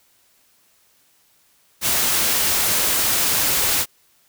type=noise; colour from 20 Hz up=white; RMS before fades=-19 dBFS; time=1.81-3.86 s; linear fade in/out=50 ms; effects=white hiss -59 dBFS RMS until 4.28 s